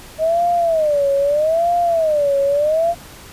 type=tone with vibrato; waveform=sine; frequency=622.3 Hz; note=D#5; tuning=in tune; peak=-13 dBFS; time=0.18-2.95 s; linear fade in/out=50 ms; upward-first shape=sine; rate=0.79 Hz; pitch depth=200 cents each way; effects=pink hiss -39 dBFS RMS until 3.32 s + resampled to 32000 Hz